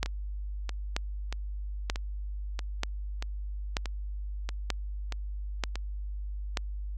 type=two click trains; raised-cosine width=0.2 ms; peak=-11 / -18 dBFS; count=8 / 10; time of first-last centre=0.03-6.572 / 0.06-5.756 s; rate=1.07 / 1.58 Hz; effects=added 50 Hz sine -33 dBFS peak until 6.97 s